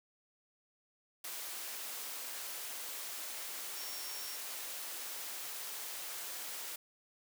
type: tone in noise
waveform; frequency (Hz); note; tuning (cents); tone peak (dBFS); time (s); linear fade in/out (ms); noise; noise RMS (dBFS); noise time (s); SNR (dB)
sine; 5520; F8; -21; -47; 3.77-4.36; 5; white; -43; 1.24-6.76; -7
effects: high-pass 400 Hz 12 dB/octave